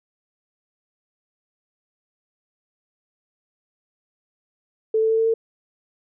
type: tone with pitch steps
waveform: sine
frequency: 440 / 443.1 / 446.1 / 449.2 / 452.4 Hz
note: A4 / A4 / A4 / A4 / A4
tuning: 0 / +12 / +24 / +36 / +48 cents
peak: -16 dBFS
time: 4.94-5.34 s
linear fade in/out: 5 ms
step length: 80 ms
effects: none